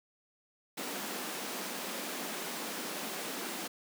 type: high-pass noise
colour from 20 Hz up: pink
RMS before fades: -39 dBFS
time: 0.77-3.68 s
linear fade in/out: 10 ms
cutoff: 190 Hz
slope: 48 dB/octave
effects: none